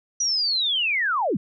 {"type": "linear sweep", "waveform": "sine", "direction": "down", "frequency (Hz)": [5900, 140.1], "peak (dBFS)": -20, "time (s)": [0.2, 1.37], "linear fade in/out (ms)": 5, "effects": []}